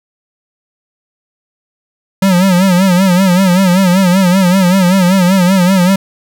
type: tone with vibrato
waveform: square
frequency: 185 Hz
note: F#3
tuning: in tune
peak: -7 dBFS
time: 2.22-5.96 s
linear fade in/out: 5 ms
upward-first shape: sine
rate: 5.2 Hz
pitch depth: 100 cents each way
effects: none